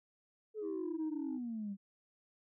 sine exponential sweep, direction down, 440 to 193.1 Hz, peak -37 dBFS, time 0.54-1.77 s, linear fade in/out 50 ms
sine tone with vibrato, 315.7 Hz, D#4, 25 cents sharp, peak -38 dBFS, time 0.61-1.4 s, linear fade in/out 50 ms, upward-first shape square, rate 2.2 Hz, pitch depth 21 cents each way
effects tanh soft clip ceiling -32 dBFS

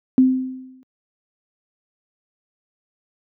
sine tone with exponential decay, 258.8 Hz, C4, 19 cents flat, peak -7 dBFS, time 0.18-0.83 s, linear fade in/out 0 ms, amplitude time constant 140 ms, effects high-pass 150 Hz 12 dB/octave

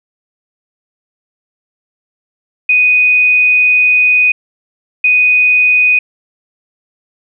sine tone bursts at uneven times, 2489 Hz, D#7, in tune, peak -6 dBFS, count 2, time 2.69-4.32 / 5.04-5.99 s, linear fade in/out 5 ms, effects none

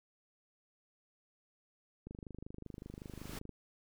click train, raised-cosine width 3 ms, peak -33 dBFS, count 37, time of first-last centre 2.07-3.493 s, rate 25.3 Hz
pink noise with exponential growth, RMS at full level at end -45 dBFS, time 2.65-3.39 s, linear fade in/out 5 ms, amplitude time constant 160 ms
effects none

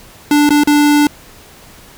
square tone with dropouts, 293.7 Hz, D4, in tune, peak -8 dBFS, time 0.31-1.07 s, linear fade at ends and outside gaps 2 ms, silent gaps 0.492-0.505 / 0.636-0.673 s, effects pink hiss -40 dBFS RMS until 1.97 s

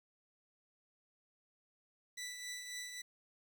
15% pulse tone with tremolo, 1975.5 Hz, B6, in tune, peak -35 dBFS, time 2.17-3.02 s, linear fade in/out 10 ms, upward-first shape triangle, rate 3.7 Hz, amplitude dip 50%, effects 11-bit

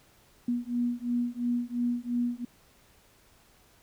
sine beating tone pair, 240 / 242.9 Hz, B3 / B3, -49 / -29 cents, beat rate 2.9 Hz, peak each -30 / -30 dBFS, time 0.48-2.45 s, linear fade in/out 5 ms, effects pink hiss -61 dBFS RMS until 3.82 s

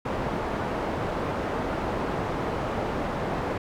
white low-pass noise, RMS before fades -29 dBFS, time 0.05-3.58 s, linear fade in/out 5 ms, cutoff 800 Hz, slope 12 dB/octave, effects none

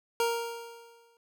25% pulse tone with exponential decay, 466.2 Hz, A#4, in tune, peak -20 dBFS, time 0.2-1.17 s, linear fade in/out 1 ms, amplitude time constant 210 ms, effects none

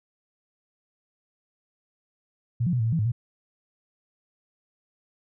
sine tone with pitch steps, 118.5 / 175.9 / 124.3 / 111.6 / 114.7 / 163.9 / 106.9 / 119.1 Hz, A#2 / F3 / B2 / A2 / A#2 / E3 / A2 / A#2, +29 / +13 / +12 / +25 / -28 / -10 / -49 / +38 cents, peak -21 dBFS, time 2.6-3.12 s, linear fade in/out 10 ms, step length 65 ms, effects none

